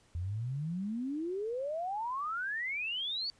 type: exponential sweep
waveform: sine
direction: up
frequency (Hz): 82.41 to 4601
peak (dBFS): -33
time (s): 0.15-3.3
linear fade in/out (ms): 0
effects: pink hiss -66 dBFS RMS until 3.39 s + resampled to 22050 Hz